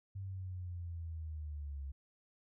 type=linear sweep; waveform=sine; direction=down; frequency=98 to 67.7 Hz; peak=-40 dBFS; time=0.15-1.92 s; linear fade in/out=10 ms; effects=none